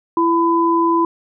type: tone pair together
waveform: sine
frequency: 335 / 1003.9 Hz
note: E4 / B5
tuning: +28 / +28 cents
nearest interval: octave + perfect fifth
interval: 1900 cents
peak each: -15 dBFS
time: 0.17-1.05 s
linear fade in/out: 2 ms
effects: none